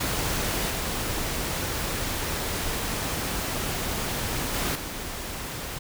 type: noise with level steps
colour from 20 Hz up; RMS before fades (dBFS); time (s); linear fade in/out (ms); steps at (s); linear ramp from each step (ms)
pink; -27 / -29 / -27 / -34; 0-5.79; 10; 0.7 / 4.54 / 4.75; 5
effects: none